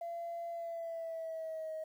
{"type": "tone with pitch glide", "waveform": "sine", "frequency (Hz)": [681, 631.7], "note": ["F5", "D#5"], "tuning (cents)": [-44, 26], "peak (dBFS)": -37, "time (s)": [0.01, 1.84], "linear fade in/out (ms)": 5, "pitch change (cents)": -130, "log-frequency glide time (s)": [0.5, 1.73], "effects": ["tanh soft clip ceiling -34 dBFS", "11-bit"]}